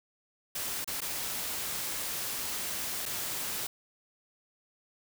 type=noise with dropouts; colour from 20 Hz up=white; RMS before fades=-35 dBFS; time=0.55-3.67 s; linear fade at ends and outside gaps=5 ms; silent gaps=0.845-0.875 / 1.006-1.016 / 3.056-3.06 s; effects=none